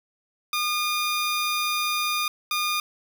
15% pulse tone pair in turn, 1215 / 1215 Hz, D#6 / D#6, -42 / -42 cents, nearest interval unison, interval 0 cents, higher neither, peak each -17 dBFS, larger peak neither, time 0.53-2.28 / 2.51-2.8 s, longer first, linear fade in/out 2 ms, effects 9-bit

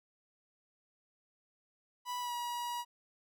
45% pulse tone with pitch glide, 985 to 962.5 Hz, B5 to B5, -5 to -45 cents, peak -36 dBFS, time 2.05-2.85 s, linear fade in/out 50 ms, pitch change -40 cents, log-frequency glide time 2.2-2.33 s, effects none

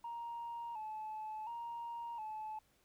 sine tone with vibrato, 900 Hz, A5, 39 cents sharp, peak -40 dBFS, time 0.04-2.59 s, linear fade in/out 5 ms, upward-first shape square, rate 0.7 Hz, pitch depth 70 cents each way, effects tanh soft clip ceiling -38 dBFS + pink hiss -73 dBFS RMS until 2.84 s

